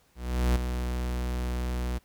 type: tone with ADSR envelope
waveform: 45% pulse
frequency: 61.5 Hz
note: B1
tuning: 7 cents flat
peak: -20 dBFS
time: 0.15-1.99 s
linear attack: 410 ms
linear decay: 4 ms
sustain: -8 dB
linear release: 20 ms
effects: pink hiss -65 dBFS RMS until 2.04 s